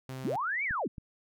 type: tone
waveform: sawtooth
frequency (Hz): 130.81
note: C3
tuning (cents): 0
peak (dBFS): -34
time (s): 0.09-0.36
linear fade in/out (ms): 0
type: linear two-way sweep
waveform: sine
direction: up then down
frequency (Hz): 130.81 to 2349 to 130.81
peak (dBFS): -29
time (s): 0.24-0.88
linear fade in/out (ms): 10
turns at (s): 0.64
type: clicks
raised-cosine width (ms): 5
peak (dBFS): -29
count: 2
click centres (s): 0.709 / 0.982
effects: none